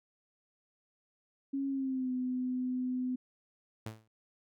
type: tone with pitch glide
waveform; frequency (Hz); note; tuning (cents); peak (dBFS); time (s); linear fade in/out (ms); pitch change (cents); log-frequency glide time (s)
sine; 274.4 to 253.1; C#4 to B3; -17 to +43; -31; 1.53-3.16; 10; -140; 1.68-2.12
type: tone with exponential decay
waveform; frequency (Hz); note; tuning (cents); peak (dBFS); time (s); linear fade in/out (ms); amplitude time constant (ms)
sawtooth; 110; A2; 0; -33; 3.86-4.08; 5; 47
effects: none